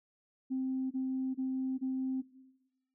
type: tone bursts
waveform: sine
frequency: 261.6 Hz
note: C4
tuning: in tune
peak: -30 dBFS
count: 4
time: 0.5-2.221 s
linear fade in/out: 20 ms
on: 410 ms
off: 27 ms
effects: noise-tail reverb RT60 1.0 s tail -17 dB re dry + tanh soft clip ceiling -26 dBFS